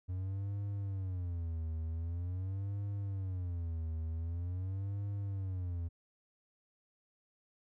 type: tone with vibrato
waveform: triangle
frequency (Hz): 90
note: F#2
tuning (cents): -47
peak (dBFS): -33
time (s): 0.08-5.89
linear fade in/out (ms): 20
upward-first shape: sine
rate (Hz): 0.45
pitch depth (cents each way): 200
effects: none